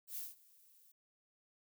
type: noise with ADSR envelope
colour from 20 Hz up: violet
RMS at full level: -42 dBFS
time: 0.07-0.92 s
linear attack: 100 ms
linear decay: 180 ms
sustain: -24 dB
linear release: 4 ms
effects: none